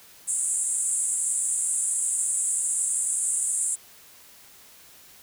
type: band-pass noise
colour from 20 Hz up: pink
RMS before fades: -26 dBFS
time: 0.27-3.76 s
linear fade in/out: 20 ms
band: 7400 to 10000 Hz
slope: 96 dB/octave
effects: white hiss -51 dBFS RMS until 5.22 s